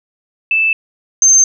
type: tone pair in turn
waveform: sine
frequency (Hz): 2637 / 6290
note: E7 / G8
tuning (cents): 0 / +5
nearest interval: octave + minor third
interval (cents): 1505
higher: second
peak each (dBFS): -10 / -5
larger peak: second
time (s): 0.51-0.73 / 1.22-1.44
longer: neither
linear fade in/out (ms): 2
effects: none